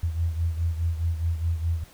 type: beating tone pair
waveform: sine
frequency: 82.41 / 87.21 Hz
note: E2 / F2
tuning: 0 / -2 cents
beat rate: 4.8 Hz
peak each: -24 / -30 dBFS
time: 0.03-1.84 s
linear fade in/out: 5 ms
effects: pink hiss -52 dBFS RMS until 1.93 s